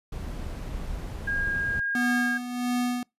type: noise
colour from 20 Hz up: brown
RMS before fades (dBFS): -34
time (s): 0.12-1.8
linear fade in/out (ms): 5
type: tone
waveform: sine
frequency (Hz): 1625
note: G#6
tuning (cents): -38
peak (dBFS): -25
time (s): 1.27-2.38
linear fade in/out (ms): 10
type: tone with tremolo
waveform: square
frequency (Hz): 245.8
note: B3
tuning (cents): -8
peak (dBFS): -24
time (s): 1.95-3.03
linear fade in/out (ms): 2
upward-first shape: sine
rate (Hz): 1.5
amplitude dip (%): 65
effects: noise-tail reverb RT60 0.2 s tail -26 dB re dry + resampled to 32000 Hz